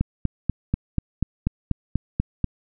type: click train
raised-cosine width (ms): 5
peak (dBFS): -8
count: 11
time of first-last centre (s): 0.01-2.443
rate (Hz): 4.11
effects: none